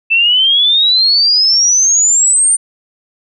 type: exponential sweep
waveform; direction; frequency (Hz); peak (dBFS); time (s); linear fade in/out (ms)
sine; up; 2637 to 9040; -7; 0.1-2.57; 20
effects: none